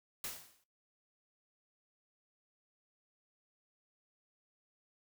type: noise with exponential decay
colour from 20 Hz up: white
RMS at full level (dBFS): -38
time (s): 0.24-0.64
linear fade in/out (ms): 2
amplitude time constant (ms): 86
effects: noise-tail reverb RT60 0.2 s tail -18 dB re dry